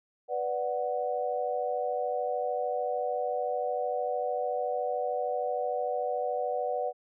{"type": "chord", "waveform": "sine", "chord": "B minor", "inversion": "none", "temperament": "equal", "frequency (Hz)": [493.9, 587.3, 740], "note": ["B4", "D5", "F#5"], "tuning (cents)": [0, 0, 0], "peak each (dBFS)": [-32, -33, -32], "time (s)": [0.28, 6.93], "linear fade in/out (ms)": 50, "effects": []}